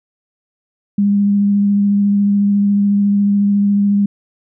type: tone with vibrato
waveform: sine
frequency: 202.1 Hz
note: G#3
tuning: 47 cents flat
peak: -10 dBFS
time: 0.98-4.06 s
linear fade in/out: 5 ms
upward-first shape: sine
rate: 14 Hz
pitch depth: 12 cents each way
effects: none